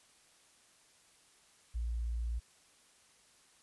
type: tone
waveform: sine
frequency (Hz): 58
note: A#1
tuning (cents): -8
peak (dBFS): -33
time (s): 1.74-2.4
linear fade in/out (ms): 20
effects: white hiss -65 dBFS RMS until 3.62 s + resampled to 24000 Hz